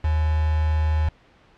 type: tone with quantisation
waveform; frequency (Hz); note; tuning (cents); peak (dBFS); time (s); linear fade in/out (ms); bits
sine; 77.78; D#2; 0; -18; 0.04-1.09; 5; 5
effects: pink hiss -55 dBFS RMS until 1.57 s + low-pass 3000 Hz 12 dB/octave